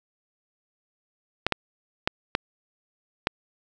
clicks, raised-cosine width 0.3 ms, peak -5 dBFS, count 5, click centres 1.466 / 1.523 / 2.075 / 2.351 / 3.271 s, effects none

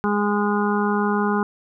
harmonic tone, 206.1 Hz, G#3, 13 cents flat, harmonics 1 / 2 / 4 / 5 / 6 / 7, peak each -21 / -24 / -27 / -28 / -29 / -29 dBFS, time 0.04-1.43 s, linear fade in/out 0 ms, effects none

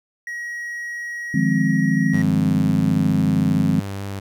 triangle tone, 1902 Hz, A#6, 34 cents sharp, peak -25 dBFS, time 0.27-2.22 s, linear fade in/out 2 ms
sine chord, F minor seventh, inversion third, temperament equal with one note detuned, 152.54 / 174.61 / 207.7 / 261.6 Hz, Eb3 / F3 / Ab3 / C4, -34 / 0 / 0 / 0 cents, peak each -21 dBFS, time 1.34-3.8 s, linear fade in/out 5 ms
sawtooth tone with vibrato, 98.9 Hz, G2, 16 cents sharp, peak -23 dBFS, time 2.13-4.2 s, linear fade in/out 10 ms, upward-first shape sine, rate 4.3 Hz, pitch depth 13 cents each way
effects none

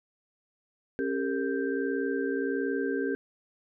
sine tone cluster, 273.9 / 397 / 458.4 / 1571 Hz, C#4 / G4 / A#4 / G6, -21 / +22 / -29 / +3 cents, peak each -31 / -31 / -33 / -37 dBFS, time 0.99-3.15 s, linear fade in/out 0 ms, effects none

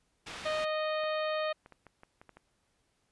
white low-pass noise, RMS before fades -44 dBFS, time 0.26-0.65 s, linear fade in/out 10 ms, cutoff 3500 Hz, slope 12 dB/octave
harmonic tone, 619 Hz, D#5, 9 cents flat, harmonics 1 / 2 / 3 / 4 / 5 / 6 / 7, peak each -31 / -37 / -41 / -43 / -45 / -47 / -48 dBFS, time 0.45-1.53 s, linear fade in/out 10 ms
clicks, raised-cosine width 0.5 ms, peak -36 dBFS, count 8, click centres 1.037 / 1.661 / 1.723 / 1.867 / 2.034 / 2.215 / 2.293 / 2.37 s
effects pink hiss -75 dBFS RMS until 3.11 s + resampled to 24000 Hz

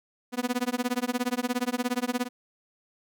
sawtooth tone with tremolo, 246.9 Hz, B3, in tune, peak -19 dBFS, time 0.32-2.29 s, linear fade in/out 50 ms, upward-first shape sine, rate 17 Hz, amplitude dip 100%, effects none

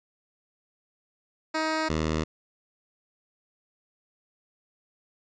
10% pulse tone pair in turn, 315.6 / 78.67 Hz, D#4 / D#2, +25 / +20 cents, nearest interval 2 octaves, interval 2405 cents, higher first, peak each -17 dBFS, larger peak neither, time 1.54-1.89 / 1.89-2.24 s, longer neither, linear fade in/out 10 ms, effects resampled to 16000 Hz

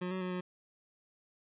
25% pulse tone with pitch steps, 180.6 / 186.8 / 182.5 / 181.1 Hz, F#3 / F#3 / F#3 / F#3, -42 / +17 / -24 / -37 cents, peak -31 dBFS, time 0.01-0.41 s, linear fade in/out 10 ms, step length 100 ms, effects resampled to 8000 Hz + 12-bit

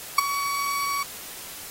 35% pulse tone with ADSR envelope, 1128 Hz, C#6, 30 cents sharp, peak -9 dBFS, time 0.18-1.03 s, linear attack 6 ms, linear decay 14 ms, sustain -14 dB, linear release 4 ms, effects white hiss -39 dBFS RMS until 1.7 s + AAC 48 kbps

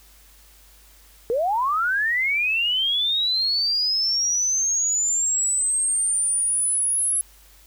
sine linear sweep, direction up, 440 to 10930 Hz, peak -19 dBFS, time 1.3-7.21 s, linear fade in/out 0 ms, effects added 50 Hz sine -52 dBFS peak until 7.66 s + white hiss -53 dBFS RMS until 7.66 s

